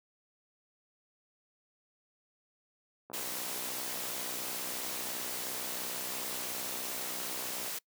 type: click train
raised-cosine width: 1 ms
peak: -31 dBFS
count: 289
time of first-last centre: 3.1-7.679 s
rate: 62.9 Hz
type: noise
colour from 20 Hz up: white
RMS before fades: -38 dBFS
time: 3.13-7.79 s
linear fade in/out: 10 ms
effects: noise-tail reverb RT60 0.1 s tail -24 dB re dry + high-pass 200 Hz 12 dB/octave